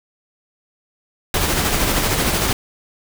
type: noise with tremolo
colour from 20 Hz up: pink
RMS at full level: -17 dBFS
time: 1.34-2.53 s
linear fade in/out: 2 ms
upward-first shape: sine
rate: 13 Hz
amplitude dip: 35%
effects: none